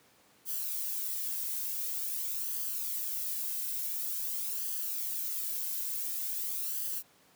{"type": "noise with flanger", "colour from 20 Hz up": "violet", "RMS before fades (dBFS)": -35, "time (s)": [0.45, 7.03], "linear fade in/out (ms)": 50, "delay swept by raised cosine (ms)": [0.64, 1.94], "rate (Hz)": 0.47, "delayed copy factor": 0.55, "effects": ["pink hiss -63 dBFS RMS until 7.35 s", "high-pass 150 Hz 12 dB/octave"]}